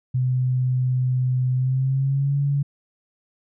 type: tone with pitch glide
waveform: sine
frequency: 127.4 to 141.36 Hz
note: C3 to C#3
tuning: -46 to +34 cents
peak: -18 dBFS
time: 0.14-2.63 s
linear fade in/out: 10 ms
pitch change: +180 cents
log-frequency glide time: 1.53-2.37 s
effects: none